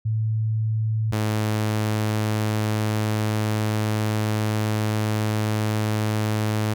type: tone pair in turn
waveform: sine / sawtooth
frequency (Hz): 110 / 107.49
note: A2 / A2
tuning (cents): 0 / -40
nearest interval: unison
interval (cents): 40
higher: first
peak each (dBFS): -20 / -17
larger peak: second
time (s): 0.05-1.12 / 1.12-6.74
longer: second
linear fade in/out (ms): 10
effects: none